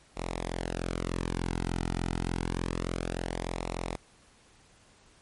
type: tone with flanger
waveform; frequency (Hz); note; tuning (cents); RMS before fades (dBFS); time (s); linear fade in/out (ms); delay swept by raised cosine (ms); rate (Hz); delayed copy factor
sawtooth; 43.38; F1; -11; -33; 0.16-3.97; 20; 0.63 to 1.83; 0.28; -0.7
effects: pink hiss -60 dBFS RMS until 5.21 s + MP3 48 kbps